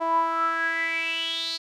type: tone with band-pass filter sweep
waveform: sawtooth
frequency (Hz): 329.6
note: E4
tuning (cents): 0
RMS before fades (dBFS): -26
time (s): 0-1.58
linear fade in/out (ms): 20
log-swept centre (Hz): 830 to 4400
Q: 8.6
effects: none